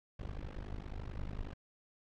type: noise with amplitude modulation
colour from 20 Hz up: brown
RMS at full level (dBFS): -38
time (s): 0.19-1.54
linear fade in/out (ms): 5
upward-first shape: sine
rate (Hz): 51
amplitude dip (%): 100
effects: low-pass 4000 Hz 12 dB/octave